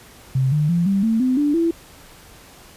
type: tone with pitch steps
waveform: sine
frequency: 131.7 / 150.41 / 171.78 / 196.19 / 224.1 / 255.9 / 292.3 / 333.8 Hz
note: C3 / D3 / F3 / G3 / A3 / C4 / D4 / E4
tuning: +12 / +42 / -28 / +2 / +32 / -38 / -8 / +22 cents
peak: -15 dBFS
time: 0.35-1.71 s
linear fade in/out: 5 ms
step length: 170 ms
effects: pink hiss -45 dBFS RMS until 2.76 s + resampled to 32000 Hz